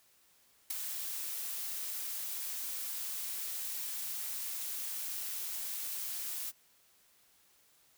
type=noise with ADSR envelope; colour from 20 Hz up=blue; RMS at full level=-32 dBFS; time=0.7-6.52 s; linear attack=8 ms; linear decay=6 ms; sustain=-7 dB; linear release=33 ms; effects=white hiss -67 dBFS RMS until 7.97 s